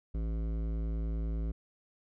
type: tone with hard clipping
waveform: triangle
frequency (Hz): 55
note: A1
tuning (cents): 0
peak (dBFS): -33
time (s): 0.14-1.52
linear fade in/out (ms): 10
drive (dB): 18
effects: none